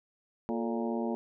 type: harmonic tone with a mistuned harmonic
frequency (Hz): 116.54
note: A#2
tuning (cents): 0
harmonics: 2 / 3 / 4 / 5 / 6 / 7 / 8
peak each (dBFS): -32 / -36 / -38 / -40 / -42 / -43 / -44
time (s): 0.49-1.15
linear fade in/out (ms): 0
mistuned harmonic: 4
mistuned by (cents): -100
effects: none